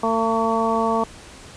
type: harmonic tone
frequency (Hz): 225.8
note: A3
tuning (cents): +45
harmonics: 1 / 2 / 3 / 4 / 5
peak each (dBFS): -24 / -24 / -24 / -24 / -24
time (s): 0.03-1.04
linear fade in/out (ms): 5
effects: pink hiss -42 dBFS RMS until 1.56 s + resampled to 22050 Hz